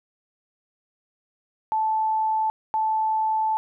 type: tone pair in turn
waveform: sine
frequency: 875 / 875 Hz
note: A5 / A5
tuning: -10 / -10 cents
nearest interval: unison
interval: 0 cents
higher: neither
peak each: -20 dBFS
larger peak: neither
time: 1.72-2.5 / 2.74-3.57 s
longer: second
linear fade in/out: 0 ms
effects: none